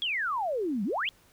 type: exponential two-way sweep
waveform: sine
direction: down then up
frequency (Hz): 3417 to 185.7 to 3417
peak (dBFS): -27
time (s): 0.02-1.09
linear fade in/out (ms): 0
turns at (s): 0.84
effects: pink hiss -61 dBFS RMS until 1.32 s